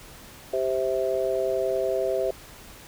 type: harmonic tone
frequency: 130.81 Hz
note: C3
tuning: in tune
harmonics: 3 / 4 / 5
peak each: -27 / -27 / -27 dBFS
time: 0.53-2.31 s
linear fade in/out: 5 ms
effects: pink hiss -46 dBFS RMS until 2.87 s